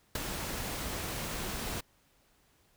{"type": "noise with ADSR envelope", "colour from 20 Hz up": "pink", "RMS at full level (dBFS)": -31, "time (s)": [0.15, 1.81], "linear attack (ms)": 4, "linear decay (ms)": 16, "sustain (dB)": -6, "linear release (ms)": 10, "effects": ["pink hiss -68 dBFS RMS until 2.76 s"]}